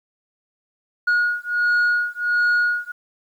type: beating tone pair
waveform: sine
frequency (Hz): 1444 / 1445.4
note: F#6 / F#6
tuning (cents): -43 / -41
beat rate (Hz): 1.4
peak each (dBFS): -18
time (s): 1.07-2.92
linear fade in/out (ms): 10
effects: tanh soft clip ceiling -14 dBFS + 9-bit